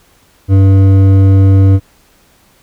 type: tone with hard clipping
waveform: triangle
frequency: 96.8 Hz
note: G2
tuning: 21 cents flat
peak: -5 dBFS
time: 0.48-1.8 s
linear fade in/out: 50 ms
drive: 13 dB
effects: pink hiss -49 dBFS RMS until 2.62 s